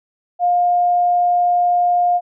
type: tone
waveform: sine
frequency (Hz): 708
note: F5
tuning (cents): +23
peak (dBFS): -12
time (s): 0.39-2.21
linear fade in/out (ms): 50
effects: none